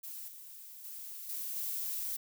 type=noise with level steps; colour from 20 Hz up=violet; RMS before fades=-44 / -50 / -45 / -39 / -37 dBFS; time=0.03-2.17 s; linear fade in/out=10 ms; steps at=0.28 / 0.84 / 1.29 / 1.56 s; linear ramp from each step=2 ms; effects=none